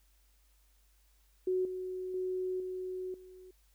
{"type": "tone with level steps", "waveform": "sine", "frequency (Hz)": 370, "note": "F#4", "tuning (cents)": 0, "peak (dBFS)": [-28, -36, -32, -36, -50], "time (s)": [1.47, 3.51], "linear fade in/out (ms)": 5, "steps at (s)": [1.65, 2.14, 2.6, 3.14], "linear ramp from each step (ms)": 2, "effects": ["added 50 Hz sine -65 dBFS peak until 3.74 s", "white hiss -72 dBFS RMS until 3.74 s"]}